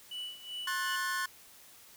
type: tone with tremolo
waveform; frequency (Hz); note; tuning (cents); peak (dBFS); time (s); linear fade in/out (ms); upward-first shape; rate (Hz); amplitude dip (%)
triangle; 2960; F#7; 0; -35; 0.11-0.96; 5; sine; 2.6; 80
type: chord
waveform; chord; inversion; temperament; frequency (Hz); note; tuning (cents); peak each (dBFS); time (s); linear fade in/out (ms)
45% pulse; F# diminished; second; equal with one note detuned; 1070.3 / 1480 / 1760; C6 / F#6 / A6; +39 / 0 / 0; -36; 0.67-1.26; 5
effects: white hiss -56 dBFS RMS until 1.96 s